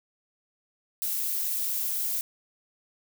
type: noise with amplitude modulation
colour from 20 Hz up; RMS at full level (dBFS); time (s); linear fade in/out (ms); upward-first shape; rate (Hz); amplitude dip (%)
violet; -28; 1.02-2.21; 0; sine; 197; 25
effects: none